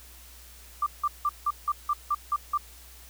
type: tone bursts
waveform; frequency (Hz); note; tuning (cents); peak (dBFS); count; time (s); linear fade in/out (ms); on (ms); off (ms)
sine; 1181; D6; +9; -22; 9; 0.82-2.576; 5; 44; 170
effects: added 60 Hz sine -50 dBFS peak until 3.09 s + white hiss -51 dBFS RMS until 3.09 s